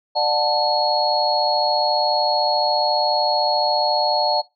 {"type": "tone cluster", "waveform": "sine", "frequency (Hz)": [595, 729, 884, 4320], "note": ["D5", "F#5", "A5", "C#8"], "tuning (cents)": [22, -26, 8, -45], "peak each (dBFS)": -22, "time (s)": [0.15, 4.42], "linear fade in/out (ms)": 20, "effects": ["noise-tail reverb RT60 0.2 s tail -19 dB re dry"]}